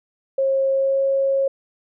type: tone with pitch glide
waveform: sine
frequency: 539 to 544 Hz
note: C#5 to C#5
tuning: -49 to -33 cents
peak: -16 dBFS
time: 0.38-1.48 s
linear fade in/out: 5 ms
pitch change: +16 cents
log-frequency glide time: 0.69-1.02 s
effects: none